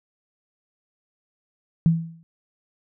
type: tone with exponential decay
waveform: sine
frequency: 164.81 Hz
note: E3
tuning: in tune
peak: -11 dBFS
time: 1.86-2.23 s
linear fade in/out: 0 ms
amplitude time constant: 79 ms
effects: none